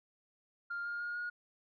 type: tone with pitch steps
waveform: sine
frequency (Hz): 1400 / 1413 / 1426.1 / 1439.4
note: F6 / F6 / F6 / F#6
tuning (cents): +4 / +20 / +36 / -48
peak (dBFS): -35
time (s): 0.7-1.3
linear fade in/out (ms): 10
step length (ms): 150
effects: tanh soft clip ceiling -33 dBFS